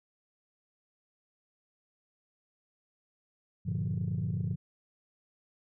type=chord; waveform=sine; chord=G minor seventh; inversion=none; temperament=equal; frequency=98 / 116.54 / 146.83 / 174.61 Hz; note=G2 / Bb2 / D3 / F3; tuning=0 / 0 / 0 / 0 cents; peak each=-34 dBFS; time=3.65-4.56 s; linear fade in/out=20 ms; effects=tanh soft clip ceiling -24 dBFS